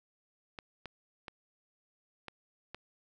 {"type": "clicks", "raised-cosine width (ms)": 0.3, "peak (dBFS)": -26, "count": 5, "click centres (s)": [0.588, 0.857, 1.282, 2.283, 2.746], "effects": []}